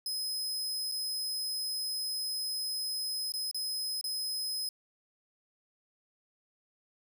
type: tone with dropouts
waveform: sawtooth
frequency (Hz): 5080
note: D#8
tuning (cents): +35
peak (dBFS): -30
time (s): 0.06-4.69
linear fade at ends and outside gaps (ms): 2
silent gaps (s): 0.916-0.92 / 3.321-3.338 / 3.513-3.545 / 4.012-4.041
effects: none